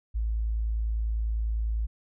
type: tone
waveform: sine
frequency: 55 Hz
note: A1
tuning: in tune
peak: -25 dBFS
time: 0.14-1.87 s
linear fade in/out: 20 ms
effects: none